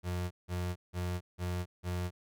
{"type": "tone bursts", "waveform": "35% pulse", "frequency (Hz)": 89.3, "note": "F2", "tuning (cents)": 39, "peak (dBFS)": -31, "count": 5, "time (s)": [0.03, 2.11], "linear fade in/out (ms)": 50, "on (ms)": 280, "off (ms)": 170, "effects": []}